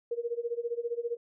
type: tone with tremolo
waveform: sine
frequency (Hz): 471.9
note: A#4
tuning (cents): +21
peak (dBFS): -27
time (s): 0.11-1.17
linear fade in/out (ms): 5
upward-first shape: sine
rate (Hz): 15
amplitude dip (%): 90
effects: none